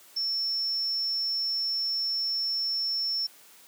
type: tone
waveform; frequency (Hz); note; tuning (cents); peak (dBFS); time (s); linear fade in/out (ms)
sine; 5400; E8; +41; -26; 0.16-3.27; 10
effects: white hiss -54 dBFS RMS until 3.67 s + high-pass 200 Hz 12 dB/octave